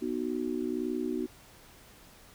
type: chord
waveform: sine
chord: B major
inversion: none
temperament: just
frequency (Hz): 246.9 / 308.7 / 370.4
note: B3 / D#4 / F#4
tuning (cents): 0 / -14 / +2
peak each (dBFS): -34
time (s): 0.01-1.27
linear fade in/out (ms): 20
effects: pink hiss -55 dBFS RMS until 2.34 s